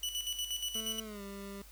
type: tone with tremolo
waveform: sawtooth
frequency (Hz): 2960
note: F#7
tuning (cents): 0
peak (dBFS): -30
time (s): 0.03-1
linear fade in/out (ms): 2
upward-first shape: square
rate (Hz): 8.4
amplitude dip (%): 60
type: tone with pitch glide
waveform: 25% pulse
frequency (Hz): 220.6 to 198.82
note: A3 to G3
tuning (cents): +5 to +25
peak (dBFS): -39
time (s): 0.75-1.62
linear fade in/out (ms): 2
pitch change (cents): -180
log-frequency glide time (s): 1.03-1.22
effects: added 50 Hz sine -54 dBFS peak until 1.71 s + white hiss -58 dBFS RMS until 1.71 s